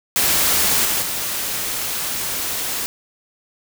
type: noise with level steps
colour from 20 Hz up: white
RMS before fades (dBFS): -17 / -20 / -24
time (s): 0.16-2.86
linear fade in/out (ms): 0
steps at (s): 0.85 / 1.02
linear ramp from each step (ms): 2
effects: none